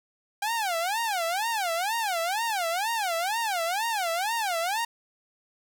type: tone with vibrato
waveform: sawtooth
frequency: 784 Hz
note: G5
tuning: in tune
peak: -22 dBFS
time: 0.42-4.85 s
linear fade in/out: 5 ms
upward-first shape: sine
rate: 2.1 Hz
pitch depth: 300 cents each way
effects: none